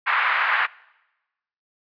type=band-pass noise; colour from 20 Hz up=pink; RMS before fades=-21 dBFS; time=0.06-0.67 s; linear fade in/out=20 ms; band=1100 to 2200 Hz; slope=24 dB/octave; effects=noise-tail reverb RT60 1.0 s tail -23 dB re dry + resampled to 11025 Hz